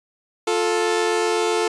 sawtooth tone pair together, 352.2 / 440 Hz, F4 / A4, +15 / 0 cents, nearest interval major third, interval 385 cents, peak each -19 / -16 dBFS, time 0.47-1.68 s, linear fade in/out 5 ms, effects resampled to 22050 Hz

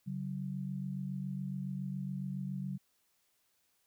sine tone pair together, 140.92 / 188.1 Hz, C#3 / F#3, +29 / +29 cents, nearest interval perfect fourth, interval 500 cents, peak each -39 / -38 dBFS, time 0.06-2.78 s, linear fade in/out 20 ms, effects white hiss -75 dBFS RMS until 3.86 s

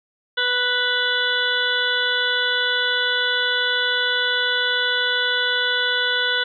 harmonic tone, 493.9 Hz, B4, in tune, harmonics 1 / 2 / 3 / 4 / 6 / 7 / 8, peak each -29 / -33 / -21 / -31 / -27 / -24 / -30 dBFS, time 0.37-6.44 s, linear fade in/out 10 ms, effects none

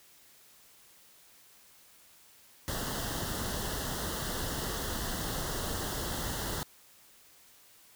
pink band-stop noise, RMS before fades -35 dBFS, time 2.68-6.63 s, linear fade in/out 0 ms, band 2000 to 2800 Hz, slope 96 dB/octave, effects white hiss -59 dBFS RMS until 7.95 s

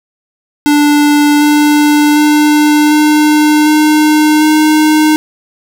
square tone with pitch steps, 293.7 / 296.4 / 299.2 / 302 / 304.8 / 307.6 Hz, D4 / D4 / D4 / D4 / D#4 / D#4, 0 / +16 / +32 / +48 / -36 / -20 cents, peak -6 dBFS, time 0.66-5.16 s, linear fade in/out 0 ms, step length 750 ms, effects none

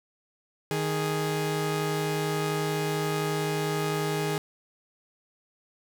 sawtooth tone pair together, 155.56 / 415.3 Hz, D#3 / G#4, 0 / 0 cents, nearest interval octave + perfect fourth, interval 1700 cents, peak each -25 dBFS, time 0.71-4.38 s, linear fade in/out 0 ms, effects none

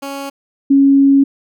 15% pulse / sine tone pair in turn, 277.2 / 275.9 Hz, C#4 / C#4, 0 / -8 cents, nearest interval unison, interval 8 cents, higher first, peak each -17 / -6 dBFS, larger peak second, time 0.02-0.3 / 0.7-1.24 s, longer second, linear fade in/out 10 ms, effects none

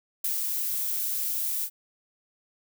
violet noise with ADSR envelope, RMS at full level -27 dBFS, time 0.24-1.7 s, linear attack 5 ms, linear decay 110 ms, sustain -2 dB, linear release 66 ms, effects none

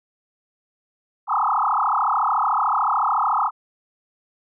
sine tone with frequency modulation, 1046.5 Hz, C6, in tune, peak -17 dBFS, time 1.27-3.51 s, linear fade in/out 50 ms, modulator 33.7 Hz, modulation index 7.6, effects none

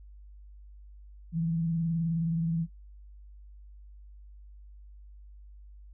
sine tone with vibrato, 165.5 Hz, E3, 7 cents sharp, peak -26 dBFS, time 1.32-2.67 s, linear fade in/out 50 ms, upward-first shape triangle, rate 19 Hz, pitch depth 62 cents each way, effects noise-tail reverb RT60 0.1 s tail -18 dB re dry + added 50 Hz sine -47 dBFS peak until 5.93 s

